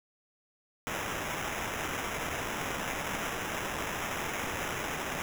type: noise with sample-and-hold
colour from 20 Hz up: violet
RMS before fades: -35 dBFS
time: 0.87-5.22 s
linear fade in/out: 0 ms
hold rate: 4410 Hz
effects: none